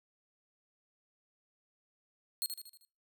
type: tone with echo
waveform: 15% pulse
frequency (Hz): 4279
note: C8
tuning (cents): +38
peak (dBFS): -25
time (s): 2.42-2.46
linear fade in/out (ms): 0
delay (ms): 78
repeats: 5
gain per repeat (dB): -6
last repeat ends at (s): 2.85
effects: noise-tail reverb RT60 0.4 s tail -26 dB re dry